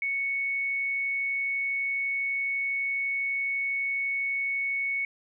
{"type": "tone", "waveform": "sine", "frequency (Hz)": 2217, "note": "C#7", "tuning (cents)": 0, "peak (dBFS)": -26, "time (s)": [0.02, 5.05], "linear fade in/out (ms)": 2, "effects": []}